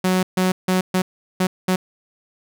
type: tone bursts at uneven times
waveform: sawtooth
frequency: 185 Hz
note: F#3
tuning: in tune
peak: -12 dBFS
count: 6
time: 0.04-0.23 / 0.37-0.52 / 0.68-0.81 / 0.94-1.02 / 1.4-1.47 / 1.68-1.76 s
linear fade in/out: 5 ms
effects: none